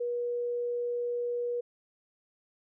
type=tone; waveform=sine; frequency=481.9 Hz; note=B4; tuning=43 cents flat; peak=-29 dBFS; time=0-1.61 s; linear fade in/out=10 ms; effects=none